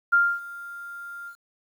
sine tone with ADSR envelope, 1396.9 Hz, F6, in tune, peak -14 dBFS, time 0.12-1.36 s, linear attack 15 ms, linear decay 260 ms, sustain -21 dB, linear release 83 ms, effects 9-bit

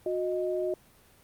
sine tone pair together, 363.7 / 622.3 Hz, F#4 / D#5, -30 / 0 cents, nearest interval major sixth, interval 930 cents, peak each -29 / -31 dBFS, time 0.06-0.74 s, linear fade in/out 2 ms, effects pink hiss -59 dBFS RMS until 1.23 s + Opus 32 kbps

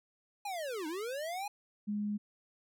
square linear two-way sweep, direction down then up, 838 to 296.3 to 838 Hz, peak -37 dBFS, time 0.45-1.48 s, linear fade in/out 5 ms, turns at 0.87 s
sine tone, 207.7 Hz, G#3, in tune, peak -32 dBFS, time 1.87-2.18 s, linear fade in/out 20 ms
effects none

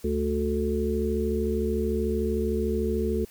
harmonic tone, 73.42 Hz, D2, in tune, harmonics 1 / 3 / 5 / 6, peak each -29 / -29 / -29 / -29 dBFS, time 0.04-3.25 s, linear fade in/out 5 ms, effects white hiss -53 dBFS RMS until 3.3 s

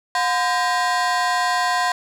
30% pulse ring-modulated tone, 870 Hz, A5, 20 cents flat, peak -12 dBFS, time 0.15-1.92 s, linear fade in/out 2 ms, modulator 151 Hz, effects low-pass 8000 Hz 12 dB/octave + 8-bit

